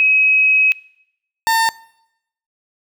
sine / 30% pulse tone pair in turn, 2547 / 904.7 Hz, D#7 / A5, +40 / +48 cents, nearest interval octave + tritone, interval 1792 cents, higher first, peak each -10 dBFS, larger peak neither, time 0-0.72 / 1.47-1.69 s, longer first, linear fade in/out 0 ms, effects noise-tail reverb RT60 0.8 s tail -22 dB re dry

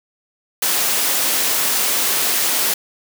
white high-pass noise, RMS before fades -18 dBFS, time 0.62-2.74 s, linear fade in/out 5 ms, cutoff 230 Hz, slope 12 dB/octave, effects none

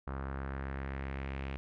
sawtooth tone with low-pass filter sweep, 67.6 Hz, C#2, 43 cents flat, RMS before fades -39 dBFS, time 0.07-1.57 s, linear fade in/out 0 ms, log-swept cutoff 1300 to 2600 Hz, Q 2.5, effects none

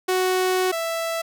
sawtooth tone pair in turn, 370.4 / 661.2 Hz, F#4 / E5, +2 / +5 cents, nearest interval minor seventh, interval 1003 cents, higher second, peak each -15 / -20 dBFS, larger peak first, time 0.08-0.72 / 0.72-1.22 s, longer first, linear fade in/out 10 ms, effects none

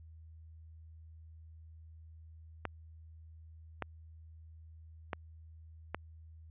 clicks, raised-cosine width 0.5 ms, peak -20 dBFS, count 4, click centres 2.653 / 3.823 / 5.132 / 5.946 s, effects added 80 Hz sine -51 dBFS peak until 6.5 s + resampled to 8000 Hz

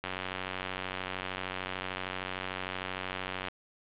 click train, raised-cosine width 0.3 ms, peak -18 dBFS, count 322, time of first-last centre 0.04-3.484 s, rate 93.2 Hz, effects resampled to 8000 Hz + 8-bit

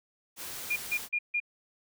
white noise, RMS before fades -40 dBFS, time 0.36-1.09 s, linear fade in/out 50 ms
sine tone bursts, 2418 Hz, D7, 50 cents sharp, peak -26 dBFS, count 4, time 0.7-1.402 s, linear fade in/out 10 ms, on 63 ms, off 150 ms
effects none

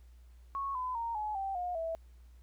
sine tone with pitch steps, 1102 / 1010.5 / 926.7 / 849.8 / 779.2 / 714.6 / 655.3 Hz, C#6 / B5 / A#5 / G#5 / G5 / F5 / E5, -11 / +39 / -10 / +40 / -11 / +40 / -10 cents, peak -33 dBFS, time 0.55-1.95 s, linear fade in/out 0 ms, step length 200 ms, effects added 60 Hz sine -53 dBFS peak until 2.42 s + pink hiss -72 dBFS RMS until 2.42 s

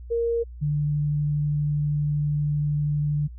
sine tone pair in turn, 466.2 / 147.91 Hz, A#4 / D3, 0 / +13 cents, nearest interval octave + minor sixth, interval 1987 cents, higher first, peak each -21 dBFS, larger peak neither, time 0.1-0.44 / 0.61-3.28 s, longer second, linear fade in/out 20 ms, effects added 60 Hz sine -37 dBFS peak until 3.38 s

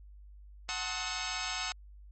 10% pulse chord, F# diminished seventh, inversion none, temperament just, 740 / 888 / 1065.6 / 1278.7 Hz, F#5 / A5 / C6 / Eb6, 0 / +16 / +31 / +47 cents, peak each -30 / -33 / -34 / -30 dBFS, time 0.69-1.72 s, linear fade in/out 0 ms, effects added 50 Hz sine -49 dBFS peak until 2.11 s + MP3 32 kbps

